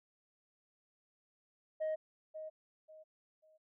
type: tone with echo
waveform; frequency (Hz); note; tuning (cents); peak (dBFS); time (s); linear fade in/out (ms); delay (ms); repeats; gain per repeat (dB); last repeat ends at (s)
sine; 626; D#5; +10; -31; 1.8-1.96; 20; 540; 3; -11; 3.58
effects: tanh soft clip ceiling -32 dBFS